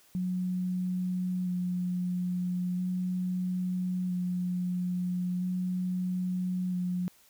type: tone with vibrato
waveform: sine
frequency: 181.1 Hz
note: F#3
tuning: 37 cents flat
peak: -28 dBFS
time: 0.15-7.08 s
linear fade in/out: 0 ms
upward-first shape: square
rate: 0.38 Hz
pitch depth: 12 cents each way
effects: white hiss -61 dBFS RMS until 7.29 s